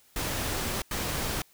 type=noise bursts at uneven times; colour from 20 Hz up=pink; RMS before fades=-31 dBFS; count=2; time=0.16-0.82 / 0.91-1.42 s; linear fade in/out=2 ms; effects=white hiss -61 dBFS RMS until 1.53 s